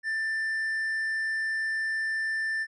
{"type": "tone", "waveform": "triangle", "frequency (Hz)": 1777, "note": "A6", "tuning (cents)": 17, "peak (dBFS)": -25, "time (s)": [0.03, 2.67], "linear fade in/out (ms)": 50, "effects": ["resampled to 24000 Hz"]}